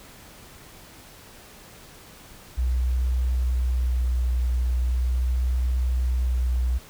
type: tone with vibrato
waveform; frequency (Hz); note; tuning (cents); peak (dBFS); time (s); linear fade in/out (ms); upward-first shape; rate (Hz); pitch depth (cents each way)
sine; 62.1; B1; +10; -20; 2.57-6.79; 20; sine; 0.4; 16
effects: pink hiss -47 dBFS RMS until 6.89 s